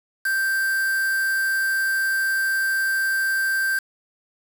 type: tone with quantisation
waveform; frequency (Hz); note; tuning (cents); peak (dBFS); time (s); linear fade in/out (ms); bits
triangle; 1568; G6; 0; -18; 0.25-3.79; 5; 5
effects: none